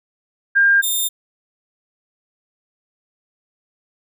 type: tone pair in turn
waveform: sine / 5% pulse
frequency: 1603 / 3625 Hz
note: G6 / A#7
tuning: +38 / -49 cents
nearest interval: octave + major second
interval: 1413 cents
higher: second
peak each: -10 dBFS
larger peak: neither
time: 0.55-0.82 / 0.82-1.09 s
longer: neither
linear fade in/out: 20 ms
effects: none